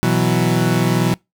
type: chord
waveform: 30% pulse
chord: B suspended fourth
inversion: none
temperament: equal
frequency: 123.47 / 164.81 / 185 Hz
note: B2 / E3 / F#3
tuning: 0 / 0 / 0 cents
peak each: -16 dBFS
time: 0.03-1.14 s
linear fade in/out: 0 ms
effects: noise-tail reverb RT60 0.2 s tail -25 dB re dry